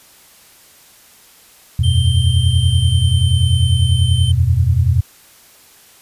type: chord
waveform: sine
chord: E suspended second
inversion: none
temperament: just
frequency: 82.41 / 92.71 / 123.61 Hz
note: E2 / F#2 / B2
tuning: 0 / +4 / +2 cents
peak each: -15 dBFS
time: 1.79-5.01 s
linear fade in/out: 5 ms
type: tone with pitch glide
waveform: square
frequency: 3136 to 3095 Hz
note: G7 to G7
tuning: 0 to -23 cents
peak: -23 dBFS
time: 1.83-4.32 s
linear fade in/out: 10 ms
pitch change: -23 cents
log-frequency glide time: 2.52-3.49 s
effects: white hiss -46 dBFS RMS until 6.01 s + resampled to 32000 Hz